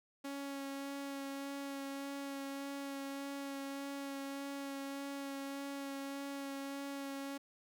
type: tone with vibrato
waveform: sawtooth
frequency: 277.2 Hz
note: C#4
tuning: in tune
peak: -37 dBFS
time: 0.24-7.38 s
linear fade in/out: 10 ms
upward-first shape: sine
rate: 1.7 Hz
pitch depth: 13 cents each way
effects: none